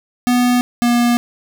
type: tone pair in turn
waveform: square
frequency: 246.1 / 239.5 Hz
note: B3 / A#3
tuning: -6 / +47 cents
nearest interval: unison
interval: 47 cents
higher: first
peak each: -12 dBFS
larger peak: neither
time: 0.27-0.61 / 0.82-1.17 s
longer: second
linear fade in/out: 0 ms
effects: none